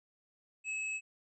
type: tone with tanh clipping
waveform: sine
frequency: 2585 Hz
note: E7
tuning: 34 cents flat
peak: -36 dBFS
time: 0.64-1.01 s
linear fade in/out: 50 ms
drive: 17 dB
effects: resampled to 22050 Hz